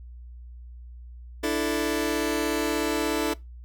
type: chord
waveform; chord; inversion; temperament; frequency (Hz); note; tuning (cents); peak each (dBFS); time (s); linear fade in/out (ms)
sawtooth; D suspended second; none; just; 293.7 / 330.4 / 440.5; D4 / E4 / A4; 0 / +4 / +2; -24; 1.43-3.34; 10
effects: noise-tail reverb RT60 0.2 s tail -21 dB re dry + added 60 Hz sine -40 dBFS peak until 3.64 s